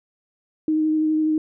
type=tone with vibrato; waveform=sine; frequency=311.1 Hz; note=D#4; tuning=in tune; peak=-17 dBFS; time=0.68-1.38 s; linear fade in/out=2 ms; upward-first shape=sine; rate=12 Hz; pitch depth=14 cents each way; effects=none